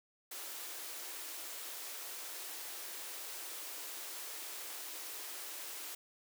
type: high-pass noise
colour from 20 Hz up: white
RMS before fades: -45 dBFS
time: 0.31-5.95 s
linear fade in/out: 5 ms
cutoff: 290 Hz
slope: 96 dB/octave
effects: none